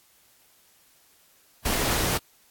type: noise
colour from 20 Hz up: pink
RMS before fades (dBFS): -25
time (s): 1.65-2.18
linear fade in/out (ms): 10
effects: white hiss -60 dBFS RMS until 2.5 s + AAC 64 kbps